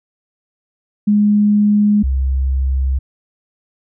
sine tone pair in turn, 207.7 / 66.3 Hz, G#3 / C2, 0 / +23 cents, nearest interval octave + minor sixth, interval 1977 cents, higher first, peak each -9 / -13 dBFS, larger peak first, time 1.07-2.03 / 2.03-2.99 s, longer neither, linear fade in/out 10 ms, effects none

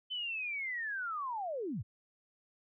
sine linear sweep, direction down, 3067 to 75.6 Hz, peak -35 dBFS, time 0.1-1.83 s, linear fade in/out 20 ms, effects none

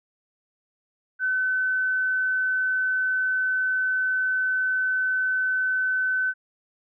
sine tone, 1517 Hz, F#6, 43 cents sharp, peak -21 dBFS, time 1.19-6.34 s, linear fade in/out 50 ms, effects none

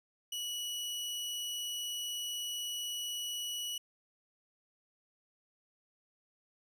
sawtooth tone, 2936 Hz, F#7, 14 cents flat, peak -33 dBFS, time 0.32-3.78 s, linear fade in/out 5 ms, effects resampled to 32000 Hz

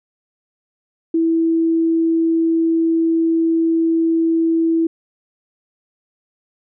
sine tone, 328.3 Hz, E4, 7 cents flat, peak -13 dBFS, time 1.14-4.87 s, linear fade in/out 5 ms, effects none

